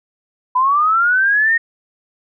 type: linear sweep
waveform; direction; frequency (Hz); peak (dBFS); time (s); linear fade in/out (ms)
sine; up; 989 to 1864.7; -11; 0.55-1.58; 10
effects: none